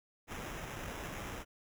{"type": "noise with sample-and-hold", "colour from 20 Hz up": "pink", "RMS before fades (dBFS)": -43, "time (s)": [0.27, 1.45], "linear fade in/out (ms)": 50, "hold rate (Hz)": 4410, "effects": []}